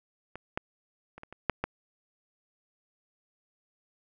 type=clicks; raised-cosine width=0.5 ms; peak=-25 / -15 / -30 / -28 / -29 / -9 / -14 dBFS; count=7; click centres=0.356 / 0.575 / 1.18 / 1.234 / 1.326 / 1.497 / 1.64 s; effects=none